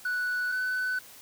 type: tone pair in turn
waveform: sine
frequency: 1480 / 1503.3 Hz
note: F#6 / F#6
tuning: 0 / +27 cents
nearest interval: unison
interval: 27 cents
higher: second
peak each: -24 dBFS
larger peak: neither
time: 0.05-0.52 / 0.52-0.99 s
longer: neither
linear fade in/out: 5 ms
effects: tanh soft clip ceiling -26 dBFS + white hiss -50 dBFS RMS until 1.21 s